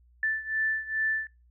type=beating tone pair; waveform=sine; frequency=1760 / 1762.4 Hz; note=A6 / A6; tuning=0 / +2 cents; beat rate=2.4 Hz; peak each=-28 / -31 dBFS; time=0.23-1.27 s; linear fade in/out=2 ms; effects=noise-tail reverb RT60 0.3 s tail -26 dB re dry + added 60 Hz sine -57 dBFS peak until 1.5 s